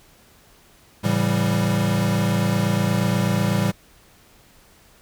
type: chord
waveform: square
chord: A dominant seventh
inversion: none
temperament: equal with one note detuned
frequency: 110 / 138.59 / 167.89 / 196 Hz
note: A2 / C#3 / E3 / G3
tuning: 0 / 0 / +32 / 0 cents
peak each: -24 / -28 / -25 / -23 dBFS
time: 1.03-3.72 s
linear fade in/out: 20 ms
effects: pink hiss -53 dBFS RMS until 5.01 s